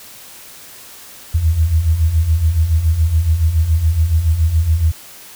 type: beating tone pair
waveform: sine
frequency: 75.8 / 82.9 Hz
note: D#2 / E2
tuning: -45 / +10 cents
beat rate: 7.1 Hz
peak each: -18 / -12 dBFS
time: 1.34-4.92 s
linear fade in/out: 10 ms
effects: white hiss -38 dBFS RMS until 5.35 s